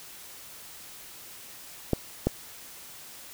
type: clicks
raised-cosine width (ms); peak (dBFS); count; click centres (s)
2; -9; 2; 1.933 / 2.27
effects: white hiss -46 dBFS RMS until 3.33 s